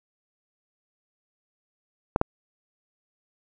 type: clicks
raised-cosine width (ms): 1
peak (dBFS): -6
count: 2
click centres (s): 2.161 / 2.214
effects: none